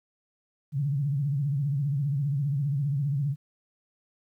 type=tone with vibrato; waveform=sine; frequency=141.2 Hz; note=C#3; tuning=32 cents sharp; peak=-24 dBFS; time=0.72-3.36 s; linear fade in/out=50 ms; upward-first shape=triangle; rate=15 Hz; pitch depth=150 cents each way; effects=11-bit